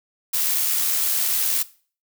blue noise with amplitude modulation, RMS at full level -20 dBFS, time 0.33-1.63 s, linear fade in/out 10 ms, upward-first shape sine, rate 79.6 Hz, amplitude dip 35%, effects noise-tail reverb RT60 0.4 s tail -18 dB re dry

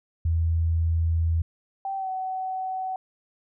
sine tone, 82.41 Hz, E2, in tune, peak -20 dBFS, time 0.25-1.42 s, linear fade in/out 5 ms
sine tone with pitch glide, 778 to 753.2 Hz, G5 to F#5, -13 to +31 cents, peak -27 dBFS, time 1.85-2.96 s, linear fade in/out 2 ms, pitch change -56 cents, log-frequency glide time 1.96-2.09 s
effects none

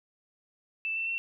sine tone with pitch steps, 2647 / 2678 / 2709 Hz, E7 / E7 / E7, +7 / +27 / +47 cents, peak -29 dBFS, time 0.85-1.18 s, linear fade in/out 0 ms, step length 110 ms, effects none

